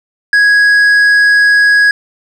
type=tone with tanh clipping; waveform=sine; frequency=1661.2 Hz; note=G#6; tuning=in tune; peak=-6 dBFS; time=0.33-1.91 s; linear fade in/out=2 ms; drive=6 dB; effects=none